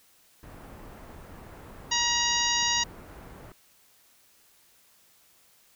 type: low-pass noise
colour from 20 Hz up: pink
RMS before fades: -46 dBFS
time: 0.43-3.52 s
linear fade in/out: 2 ms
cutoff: 1500 Hz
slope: 12 dB/octave
type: harmonic tone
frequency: 951 Hz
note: A#5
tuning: 34 cents sharp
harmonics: 1 / 2 / 3 / 4 / 5 / 6 / 7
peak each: -31 / -31 / -31 / -31 / -31 / -31 / -31 dBFS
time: 1.91-2.84 s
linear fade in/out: 10 ms
effects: white hiss -61 dBFS RMS until 5.75 s